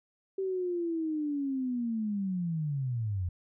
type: linear sweep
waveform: sine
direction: down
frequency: 388.1 to 84.8 Hz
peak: -29 dBFS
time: 0.38-3.29 s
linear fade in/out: 5 ms
effects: none